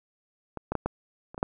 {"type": "clicks", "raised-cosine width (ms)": 1, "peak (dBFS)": [-20, -14, -12, -13, -29, -21, -10], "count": 7, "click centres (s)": [0.573, 0.72, 0.753, 0.86, 1.345, 1.379, 1.429], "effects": []}